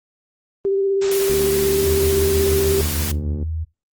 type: tone with vibrato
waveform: sine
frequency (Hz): 392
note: G4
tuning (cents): 0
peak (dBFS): -16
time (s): 0.65-2.81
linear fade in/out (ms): 0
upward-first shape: square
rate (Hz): 16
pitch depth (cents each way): 16
type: noise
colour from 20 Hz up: white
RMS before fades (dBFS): -26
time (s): 1.01-3.12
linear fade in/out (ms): 10
type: click train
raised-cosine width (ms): 3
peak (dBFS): -16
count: 158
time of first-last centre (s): 1.3-3.427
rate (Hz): 73.8
type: tone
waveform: sine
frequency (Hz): 80.3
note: E2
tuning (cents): -45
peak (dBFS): -22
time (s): 1.82-3.65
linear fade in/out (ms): 20
effects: noise-tail reverb RT60 0.2 s tail -18 dB re dry + Opus 24 kbps